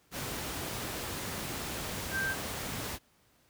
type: tone in noise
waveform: sine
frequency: 1573 Hz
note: G6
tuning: 6 cents sharp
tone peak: -30 dBFS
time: 2.11-2.36 s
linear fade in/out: 50 ms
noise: pink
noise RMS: -37 dBFS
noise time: 0.11-2.99 s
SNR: +4 dB
effects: pink hiss -67 dBFS RMS until 3.49 s + high-pass 60 Hz 12 dB/octave